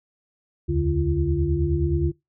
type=tone cluster; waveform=sine; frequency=73 / 82.5 / 146.2 / 342.8 Hz; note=D2 / E2 / D3 / F4; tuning=-10 / +2 / -7 / -32 cents; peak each=-25 dBFS; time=0.68-2.12 s; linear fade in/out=20 ms; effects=noise-tail reverb RT60 0.2 s tail -23 dB re dry